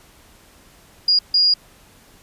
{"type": "tone bursts at uneven times", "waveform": "sine", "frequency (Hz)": 4857, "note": "D#8", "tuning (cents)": -43, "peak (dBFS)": -12, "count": 2, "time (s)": [[1.08, 1.19], [1.34, 1.54]], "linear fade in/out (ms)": 5, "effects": ["pink hiss -50 dBFS RMS until 2.22 s", "resampled to 32000 Hz"]}